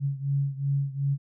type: beating tone pair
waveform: sine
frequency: 138.59 / 141.29 Hz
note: C#3 / C#3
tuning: 0 / +33 cents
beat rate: 2.7 Hz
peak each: -26 / -29 dBFS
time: 0-1.18 s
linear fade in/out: 50 ms
effects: none